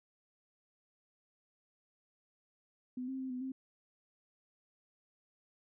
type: tone with pitch steps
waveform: sine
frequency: 251.8 / 264.5 / 261.6 / 251.5 / 263.5 Hz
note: B3 / C4 / C4 / B3 / C4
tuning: +34 / +19 / 0 / +32 / +12 cents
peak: -37 dBFS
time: 2.97-3.52 s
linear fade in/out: 5 ms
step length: 110 ms
effects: none